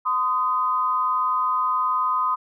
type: tone pair together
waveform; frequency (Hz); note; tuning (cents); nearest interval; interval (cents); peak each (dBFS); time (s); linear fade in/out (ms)
sine; 1025.7 / 1244.5; C6 / D#6; -35 / 0; minor third; 335; -22; 0.05-2.36; 20
effects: none